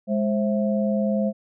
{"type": "tone cluster", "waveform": "sine", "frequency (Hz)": [208.2, 530, 660], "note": ["G#3", "C5", "E5"], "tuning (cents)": [5, 22, 2], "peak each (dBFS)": [-21, -26, -29], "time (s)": [0.07, 1.33], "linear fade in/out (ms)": 50, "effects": []}